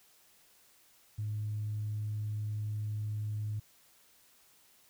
sine tone, 106.1 Hz, G#2, 38 cents sharp, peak -32 dBFS, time 1.18-3.6 s, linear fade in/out 10 ms, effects tanh soft clip ceiling -28 dBFS + white hiss -64 dBFS RMS until 4.89 s

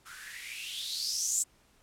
violet noise with band-pass filter sweep, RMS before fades -35 dBFS, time 0.05-1.44 s, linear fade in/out 20 ms, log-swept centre 1300 to 7800 Hz, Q 7.3, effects pink hiss -65 dBFS RMS until 1.82 s + low-pass 12000 Hz 12 dB/octave

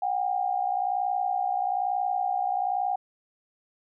sine tone pair together, 733 / 794.1 Hz, F#5 / G5, -16 / +22 cents, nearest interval minor second, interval 138 cents, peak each -27 dBFS, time 0.02-2.96 s, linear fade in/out 5 ms, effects none

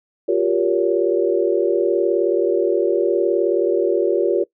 sine chord, G half-diminished seventh, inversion third, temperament just, 352.8 / 392 / 470.4 / 564.5 Hz, F4 / G4 / Bb4 / Db5, +18 / 0 / +16 / +31 cents, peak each -19 / -20 / -21 / -22 dBFS, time 0.28-4.44 s, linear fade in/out 10 ms, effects noise-tail reverb RT60 0.1 s tail -20 dB re dry

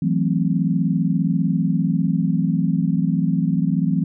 sine chord, F# half-diminished seventh, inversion third, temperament equal, 164.81 / 185 / 220 / 261.6 Hz, E3 / F#3 / A3 / C4, 0 / 0 / 0 / 0 cents, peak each -20 / -21 / -25 / -24 dBFS, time 0.02-4.04 s, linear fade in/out 5 ms, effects none

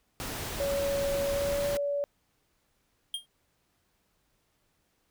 pink noise, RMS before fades -36 dBFS, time 0.2-1.77 s, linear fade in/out 0 ms
sine tone with pitch glide, 560 to 571.4 Hz, C#5 to D5, +18 to -48 cents, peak -27 dBFS, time 0.6-2.04 s, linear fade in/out 0 ms, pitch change +34 cents, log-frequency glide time 1.3-1.68 s
square tone with exponential decay, 3217 Hz, G7, 44 cents sharp, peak -28 dBFS, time 3.14-3.26 s, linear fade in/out 2 ms, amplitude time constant 26 ms
effects pink hiss -73 dBFS RMS until 5.1 s

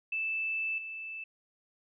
sine tone with level steps, 2637 Hz, E7, in tune, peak -30 / -38 dBFS, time 0.12-1.24 s, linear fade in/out 5 ms, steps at 0.78 s, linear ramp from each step 2 ms, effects none

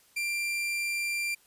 40% pulse tone, 2371 Hz, D7, 16 cents sharp, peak -28 dBFS, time 0.16-1.35 s, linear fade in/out 10 ms, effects white hiss -62 dBFS RMS until 1.46 s + resampled to 32000 Hz

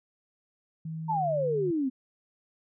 sine tone with pitch glide, 160.2 to 150.34 Hz, E3 to D3, -49 to +41 cents, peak -33 dBFS, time 0.85-1.71 s, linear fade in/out 5 ms, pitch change -110 cents, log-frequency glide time 1.16-1.28 s
sine exponential sweep, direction down, 924 to 250.8 Hz, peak -25 dBFS, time 1.08-1.9 s, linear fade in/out 20 ms
effects none

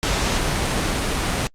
pink noise, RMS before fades -21 dBFS, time 0.03-1.47 s, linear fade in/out 0 ms, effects low-pass 8000 Hz 12 dB/octave + Opus 48 kbps

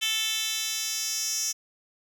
10% pulse tone with high-pass filter sweep, 440 Hz, A4, in tune, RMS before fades -29 dBFS, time 0.01-1.53 s, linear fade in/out 20 ms, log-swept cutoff 3300 to 5600 Hz, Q 3.9, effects none

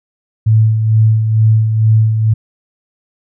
sine tone with tremolo, 110 Hz, A2, in tune, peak -5 dBFS, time 0.46-2.34 s, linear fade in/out 10 ms, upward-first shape sine, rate 2.2 Hz, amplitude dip 50%, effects none

